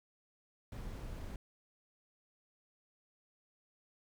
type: noise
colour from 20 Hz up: brown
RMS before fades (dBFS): -44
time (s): 0.72-1.36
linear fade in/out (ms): 2
effects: none